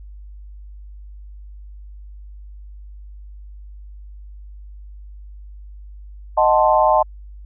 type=chord; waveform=sine; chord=D# diminished seventh; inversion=none; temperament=equal; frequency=622.3 / 740 / 880 / 1046.5 Hz; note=D#5 / F#5 / A5 / C6; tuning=0 / 0 / 0 / 0 cents; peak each=-16 / -19 / -16 / -19 dBFS; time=6.37-7.03 s; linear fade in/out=10 ms; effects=added 50 Hz sine -35 dBFS peak until 7.45 s